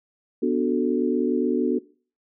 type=chord; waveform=sine; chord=B minor seventh; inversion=none; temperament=equal; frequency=246.9 / 293.7 / 370 / 440 Hz; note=B3 / D4 / F#4 / A4; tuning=0 / 0 / 0 / 0 cents; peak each=-24 / -25 / -24 / -27 dBFS; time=0.42-1.79 s; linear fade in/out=10 ms; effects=noise-tail reverb RT60 0.4 s tail -20 dB re dry